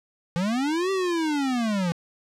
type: linear two-way sweep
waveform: square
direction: up then down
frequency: 164.4 to 391.2 to 164.4 Hz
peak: -23 dBFS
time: 0.36-1.92 s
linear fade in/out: 0 ms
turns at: 0.91 s
effects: low-pass 7000 Hz 12 dB/octave + 9-bit